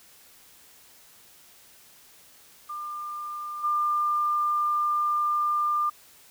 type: tone with level steps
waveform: sine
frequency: 1198 Hz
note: D6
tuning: 34 cents sharp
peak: -32 / -22 dBFS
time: 2.69-5.9 s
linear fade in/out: 10 ms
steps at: 3.63 s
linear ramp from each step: 20 ms
effects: white hiss -54 dBFS RMS until 6.3 s